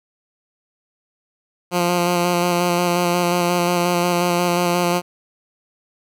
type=tone with vibrato; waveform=10% pulse; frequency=175.5 Hz; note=F3; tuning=9 cents sharp; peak=-8 dBFS; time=1.71-5.02 s; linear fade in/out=50 ms; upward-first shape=square; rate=5.6 Hz; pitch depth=16 cents each way; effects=none